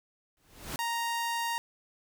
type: noise with exponential growth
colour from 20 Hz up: pink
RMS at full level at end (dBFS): -33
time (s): 0.37-0.76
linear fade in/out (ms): 1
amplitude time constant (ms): 83
type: tone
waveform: sawtooth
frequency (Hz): 932.3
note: A#5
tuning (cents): 0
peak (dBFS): -26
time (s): 0.79-1.58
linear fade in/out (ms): 0
effects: none